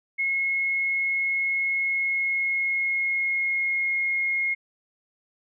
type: tone with pitch glide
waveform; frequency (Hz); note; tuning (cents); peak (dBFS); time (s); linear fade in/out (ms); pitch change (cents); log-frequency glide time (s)
sine; 2170 to 2151; C#7 to C7; -37 to +47; -22; 0.18-4.55; 20; -16; 1.77-4.04
effects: none